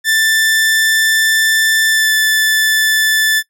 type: tone with pitch glide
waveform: sawtooth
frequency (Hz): 1770 to 1753.7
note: A6 to A6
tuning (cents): +10 to -6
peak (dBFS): -7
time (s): 0.04-3.43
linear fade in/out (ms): 50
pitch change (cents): -16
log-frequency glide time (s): 1.88-2.12
effects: noise-tail reverb RT60 0.1 s tail -19 dB re dry